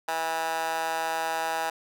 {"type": "tone with high-pass filter", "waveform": "15% pulse", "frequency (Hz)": 162.7, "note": "E3", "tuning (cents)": -22, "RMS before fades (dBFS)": -29, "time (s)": [0.08, 1.7], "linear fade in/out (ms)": 5, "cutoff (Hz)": 910, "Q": 5.3, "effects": []}